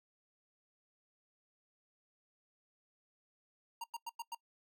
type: tone bursts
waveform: square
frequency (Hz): 932.3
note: A#5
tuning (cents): 0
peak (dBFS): -40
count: 5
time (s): 3.81-4.349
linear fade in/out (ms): 5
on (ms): 31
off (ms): 96
effects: noise-tail reverb RT60 0.1 s tail -22 dB re dry